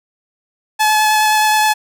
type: tone with vibrato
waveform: sawtooth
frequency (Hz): 858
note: A5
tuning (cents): -44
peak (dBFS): -7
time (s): 0.79-1.74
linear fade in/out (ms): 20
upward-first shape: sine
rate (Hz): 9.5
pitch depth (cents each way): 11
effects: none